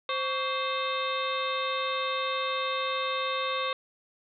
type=harmonic tone with a mistuned harmonic; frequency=523.3 Hz; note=C5; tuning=in tune; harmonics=1 / 2 / 3 / 4 / 5 / 6 / 7 / 8; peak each=-33 / -31 / -41 / -38 / -38 / -44 / -35 / -46 dBFS; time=0.09-3.73 s; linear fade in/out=2 ms; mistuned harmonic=2; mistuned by=+130 cents; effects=none